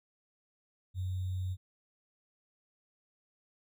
sine tone with sample-and-hold, 92.5 Hz, F#2, in tune, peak -32 dBFS, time 0.94-1.57 s, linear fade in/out 50 ms, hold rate 3675 Hz, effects none

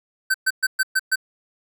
square tone bursts, 1540 Hz, G6, 31 cents flat, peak -17 dBFS, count 6, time 0.3-1.158 s, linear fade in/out 10 ms, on 43 ms, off 120 ms, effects none

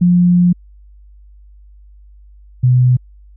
sine tone pair in turn, 176.9 / 125.7 Hz, F3 / B2, +23 / +31 cents, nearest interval tritone, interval 592 cents, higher first, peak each -7 dBFS, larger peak neither, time 0.01-0.53 / 2.63-2.97 s, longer first, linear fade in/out 10 ms, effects added 50 Hz sine -39 dBFS peak until 3.36 s

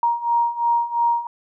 sine beating tone pair, 939 / 941.9 Hz, A#5 / A#5, +12 / +18 cents, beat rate 2.9 Hz, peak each -22 / -19 dBFS, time 0.03-1.27 s, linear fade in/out 2 ms, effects none

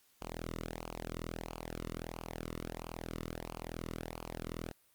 sawtooth tone with flanger, 41.2 Hz, E1, in tune, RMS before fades -43 dBFS, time 0.21-4.72 s, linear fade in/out 10 ms, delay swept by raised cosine 0.53 to 1.26 ms, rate 1.5 Hz, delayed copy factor -0.8, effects white hiss -69 dBFS RMS until 4.94 s + Opus 48 kbps

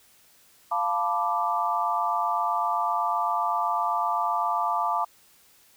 sine chord, B half-diminished seventh, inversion second, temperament equal, 698.5 / 880 / 987.8 / 1174.7 Hz, F5 / A5 / B5 / D6, 0 / 0 / 0 / 0 cents, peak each -29 / -28 / -30 / -27 dBFS, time 0.71-5.05 s, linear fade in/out 10 ms, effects white hiss -58 dBFS RMS until 5.76 s

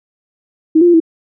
sine tone with pitch steps, 317.7 / 350.2 / 346 / 326 Hz, D#4 / F4 / F4 / E4, +36 / +5 / -16 / -19 cents, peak -5 dBFS, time 0.75-1.002 s, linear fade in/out 10 ms, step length 63 ms, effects none

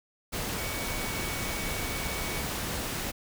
sine tone in noise, 2250 Hz, C#7, 25 cents sharp, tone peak -39 dBFS, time 0.57-2.43 s, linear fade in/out 20 ms, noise pink, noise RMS -33 dBFS, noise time 0.32-3.12 s, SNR -9 dB, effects none

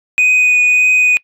sine tone with vibrato, 2489 Hz, D#7, in tune, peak -5 dBFS, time 0.18-1.17 s, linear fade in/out 0 ms, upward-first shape triangle, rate 1.7 Hz, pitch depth 12 cents each way, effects noise-tail reverb RT60 0.1 s tail -26 dB re dry + tanh soft clip ceiling -7 dBFS

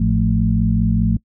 harmonic tone with a mistuned harmonic, 55 Hz, A1, in tune, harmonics 1 / 2 / 3 / 4, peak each -19 / -19 / -19 / -19 dBFS, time 0-1.17 s, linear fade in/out 5 ms, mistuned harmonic 3, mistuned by +100 cents, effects noise-tail reverb RT60 0.1 s tail -22 dB re dry

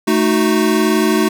square chord, D# diminished, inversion second, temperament equal with one note detuned, 218.5 / 311.1 / 370 Hz, A3 / D#4 / F#4, -12 / 0 / 0 cents, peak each -17 dBFS, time 0.07-1.29 s, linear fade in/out 10 ms, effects none

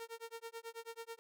sawtooth tone with tremolo, 459 Hz, A#4, 27 cents flat, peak -39 dBFS, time 0-1.19 s, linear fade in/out 0 ms, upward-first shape sine, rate 9.2 Hz, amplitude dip 100%, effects none

